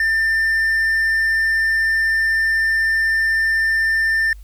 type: tone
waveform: triangle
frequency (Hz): 1792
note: A6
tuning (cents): +31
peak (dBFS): -13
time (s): 0-4.33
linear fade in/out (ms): 2
effects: added 50 Hz sine -35 dBFS peak until 4.43 s + white hiss -57 dBFS RMS until 4.43 s